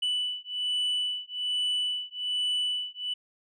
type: beating tone pair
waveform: sine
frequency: 2974 / 2975.2 Hz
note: F#7 / F#7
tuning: +8 / +9 cents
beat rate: 1.2 Hz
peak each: -28 dBFS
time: 0.02-3.14 s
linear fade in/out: 10 ms
effects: tanh soft clip ceiling -24 dBFS